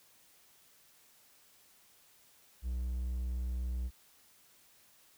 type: tone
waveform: triangle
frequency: 61.74 Hz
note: B1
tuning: in tune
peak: -31 dBFS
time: 2.62-3.91 s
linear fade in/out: 50 ms
effects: white hiss -64 dBFS RMS until 5.17 s